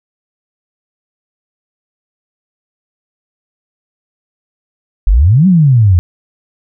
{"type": "exponential two-way sweep", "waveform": "sine", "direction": "up then down", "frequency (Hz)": [41.2, 196, 83.4], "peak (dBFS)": -4, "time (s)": [5.07, 5.99], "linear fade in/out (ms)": 0, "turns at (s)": 5.47, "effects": []}